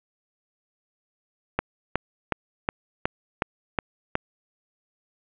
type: click train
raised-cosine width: 0.5 ms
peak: -7 dBFS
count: 8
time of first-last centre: 1.59-4.154 s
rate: 2.73 Hz
effects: resampled to 8000 Hz + 7-bit